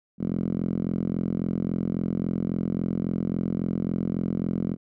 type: tone with band-pass filter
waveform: 5% pulse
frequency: 43.65 Hz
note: F1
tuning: in tune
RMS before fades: -27 dBFS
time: 0.18-4.77 s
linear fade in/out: 50 ms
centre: 200 Hz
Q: 2.7
effects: none